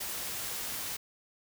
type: noise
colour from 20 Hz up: white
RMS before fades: -37 dBFS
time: 0-0.97 s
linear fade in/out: 10 ms
effects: none